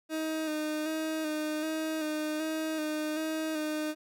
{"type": "tone with vibrato", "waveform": "30% pulse", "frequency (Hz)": 311.1, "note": "D#4", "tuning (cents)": 0, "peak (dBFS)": -28, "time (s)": [0.09, 3.95], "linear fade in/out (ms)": 50, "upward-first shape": "square", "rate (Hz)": 1.3, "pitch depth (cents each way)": 25, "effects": []}